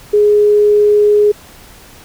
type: tone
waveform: sine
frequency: 416.5 Hz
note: G#4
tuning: 5 cents sharp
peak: -6 dBFS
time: 0.13-1.32 s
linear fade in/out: 10 ms
effects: pink hiss -39 dBFS RMS until 2.04 s